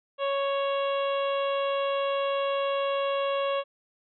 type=harmonic tone; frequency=554.4 Hz; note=C#5; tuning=in tune; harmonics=1 / 2 / 3 / 4 / 5 / 6 / 7; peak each=-26 / -31 / -42 / -45 / -38 / -40 / -51 dBFS; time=0.18-3.64 s; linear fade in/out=50 ms; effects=none